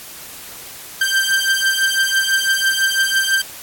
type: beating tone pair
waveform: sawtooth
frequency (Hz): 1568 / 1574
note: G6 / G6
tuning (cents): 0 / +7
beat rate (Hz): 6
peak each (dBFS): -14 / -14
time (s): 1.01-3.42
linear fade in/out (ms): 5
effects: white hiss -35 dBFS RMS until 3.62 s + AAC 64 kbps